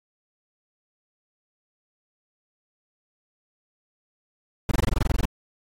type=noise bursts; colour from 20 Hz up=brown; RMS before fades=-20 dBFS; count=13; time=4.69-5.253 s; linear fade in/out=2 ms; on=23 ms; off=22 ms; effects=AAC 48 kbps